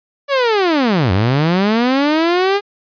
sawtooth linear two-way sweep, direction down then up, 577 to 88 to 411.9 Hz, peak -8 dBFS, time 0.28-2.61 s, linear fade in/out 50 ms, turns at 1.12 s, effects resampled to 11025 Hz

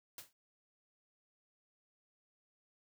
white noise with exponential decay, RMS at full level -44 dBFS, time 0.18-0.33 s, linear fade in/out 2 ms, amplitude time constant 32 ms, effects none

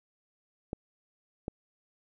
clicks, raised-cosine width 2 ms, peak -20 dBFS, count 2, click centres 0.731 / 1.481 s, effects none

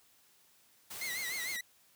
white noise, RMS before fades -44 dBFS, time 0.9-1.57 s, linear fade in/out 10 ms
sawtooth tone with vibrato, 2037 Hz, C7, 47 cents flat, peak -33 dBFS, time 1.01-1.61 s, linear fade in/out 5 ms, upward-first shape triangle, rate 6.6 Hz, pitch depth 130 cents each way
effects white hiss -66 dBFS RMS until 1.95 s + high-pass 60 Hz 12 dB/octave

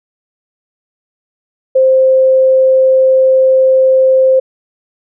sine tone, 524 Hz, C5, 2 cents sharp, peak -5 dBFS, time 1.75-4.4 s, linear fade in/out 10 ms, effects none

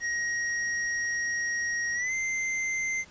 square tone with pitch glide, 1886 to 2081 Hz, A#6 to C7, +20 to -10 cents, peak -28 dBFS, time 0-3.05 s, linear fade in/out 50 ms, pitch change +170 cents, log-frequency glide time 1.94-2.13 s, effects pink hiss -53 dBFS RMS until 3.1 s + resampled to 16000 Hz

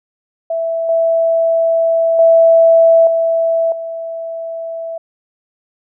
sine tone with level steps, 660 Hz, E5, 2 cents sharp, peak -15 / -10 / -5 / -11 / -21 dBFS, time 0.5-4.98 s, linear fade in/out 5 ms, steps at 0.89 / 2.19 / 3.07 / 3.72 s, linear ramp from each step 2 ms, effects none

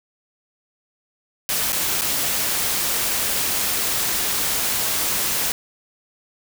white noise with dropouts, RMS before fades -22 dBFS, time 1.49-5.52 s, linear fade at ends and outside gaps 1 ms, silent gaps 1.722-1.729 / 2.012-2.018 s, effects none

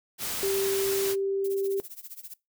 white noise, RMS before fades -32 dBFS, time 0.18-1.16 s, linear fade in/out 50 ms
sine tone, 391.7 Hz, G4, 1 cent flat, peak -25 dBFS, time 0.43-1.8 s, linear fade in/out 0 ms
violet noise with tremolo, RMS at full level -40 dBFS, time 1.44-2.34 s, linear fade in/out 5 ms, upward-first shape sine, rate 15 Hz, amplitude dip 90%
effects noise-tail reverb RT60 0.2 s tail -21 dB re dry

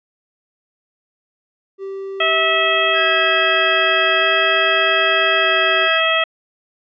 triangle tone with vibrato, 385.4 Hz, G4, 29 cents flat, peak -23 dBFS, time 1.78-5.89 s, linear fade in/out 50 ms, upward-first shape square, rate 0.41 Hz, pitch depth 17 cents each way
harmonic tone, 649 Hz, E5, 27 cents flat, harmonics 1 / 2 / 3 / 4 / 5, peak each -20 / -20 / -20 / -20 / -20 dBFS, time 2.2-6.24 s, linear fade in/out 5 ms
triangle tone, 1637 Hz, G#6, 25 cents flat, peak -20 dBFS, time 2.93-6.01 s, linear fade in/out 50 ms
effects resampled to 16000 Hz

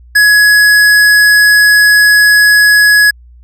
sine tone with hard clipping, 1681 Hz, G#6, 20 cents sharp, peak -5 dBFS, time 0.15-3.11 s, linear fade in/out 10 ms, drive 15 dB, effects added 60 Hz sine -35 dBFS peak until 3.43 s

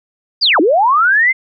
sine linear two-way sweep, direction down then up, 5030 to 281.2 to 2127 Hz, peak -8 dBFS, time 0.41-1.33 s, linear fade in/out 20 ms, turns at 0.6 s, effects none

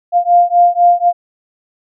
sine beating tone pair, 698.5 / 702.5 Hz, F5 / F5, 0 / +10 cents, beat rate 4 Hz, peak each -10 dBFS, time 0.12-1.13 s, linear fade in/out 50 ms, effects none

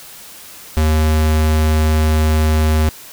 square tone, 77.78 Hz, D#2, in tune, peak -12 dBFS, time 0.77-2.89 s, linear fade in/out 0 ms, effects white hiss -37 dBFS RMS until 3.12 s

